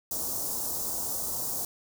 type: band-stop noise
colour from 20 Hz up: white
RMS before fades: -32 dBFS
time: 0.11-1.65 s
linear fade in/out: 2 ms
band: 990 to 5600 Hz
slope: 24 dB/octave
effects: none